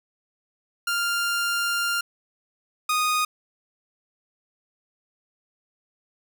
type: tone pair in turn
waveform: sawtooth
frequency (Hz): 1396.9 / 1239.3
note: F6 / D#6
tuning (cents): 0 / -7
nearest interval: major second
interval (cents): 207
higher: first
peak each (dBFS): -19 / -17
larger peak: second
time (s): 0.87-2.01 / 2.89-3.25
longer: first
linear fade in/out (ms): 5
effects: none